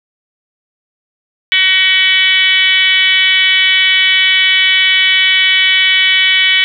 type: tone with frequency modulation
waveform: sine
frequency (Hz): 2637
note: E7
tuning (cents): 0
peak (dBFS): -7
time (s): 1.52-6.64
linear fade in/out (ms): 0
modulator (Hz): 376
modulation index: 2.2
effects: none